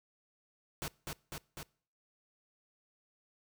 pink noise with echo, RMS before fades -39 dBFS, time 0.82-0.88 s, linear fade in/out 0 ms, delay 250 ms, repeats 3, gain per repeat -2 dB, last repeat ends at 1.63 s, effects noise-tail reverb RT60 0.5 s tail -24 dB re dry

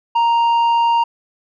triangle tone with tanh clipping, 932.3 Hz, A#5, in tune, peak -13 dBFS, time 0.15-1.04 s, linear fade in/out 10 ms, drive 10 dB, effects none

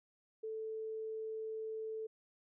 sine tone, 440 Hz, A4, in tune, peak -39 dBFS, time 0.43-2.07 s, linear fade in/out 10 ms, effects none

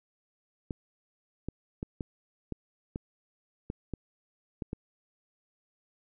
clicks, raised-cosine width 3 ms, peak -21 dBFS, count 10, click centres 0.708 / 1.486 / 1.829 / 2.008 / 2.523 / 2.959 / 3.701 / 3.937 / 4.622 / 4.731 s, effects none

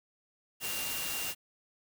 sine tone in noise, 2785 Hz, F7, 5 cents flat, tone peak -40 dBFS, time 0.6-1.35 s, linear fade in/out 50 ms, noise white, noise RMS -36 dBFS, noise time 0.6-1.35 s, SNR -7 dB, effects none

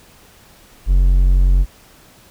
triangle tone, 45.52 Hz, F#1, 28 cents flat, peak -7 dBFS, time 0.86-1.66 s, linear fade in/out 50 ms, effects pink hiss -47 dBFS RMS until 2.3 s

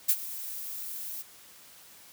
violet noise with ADSR envelope, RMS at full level -21 dBFS, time 0.08-1.23 s, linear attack 16 ms, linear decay 55 ms, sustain -17 dB, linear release 22 ms, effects white hiss -53 dBFS RMS until 2.12 s + high-pass 60 Hz 12 dB/octave

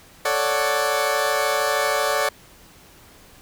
20% pulse chord, D major seventh, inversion second, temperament equal, 440 / 554.4 / 587.3 / 740 Hz, A4 / C#5 / D5 / F#5, 0 / 0 / 0 / 0 cents, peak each -22 / -20 / -18 / -22 dBFS, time 0.25-2.29 s, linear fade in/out 5 ms, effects pink hiss -49 dBFS RMS until 3.41 s

